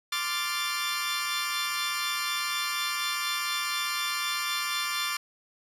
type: chord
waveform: 15% pulse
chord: D minor seventh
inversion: third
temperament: equal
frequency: 1046.5 / 1174.7 / 1396.9 / 1760 Hz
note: C6 / D6 / F6 / A6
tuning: 0 / 0 / 0 / 0 cents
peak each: -30 / -25 / -28 / -28 dBFS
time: 0.12-5.17 s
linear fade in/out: 5 ms
effects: resampled to 32000 Hz + 8-bit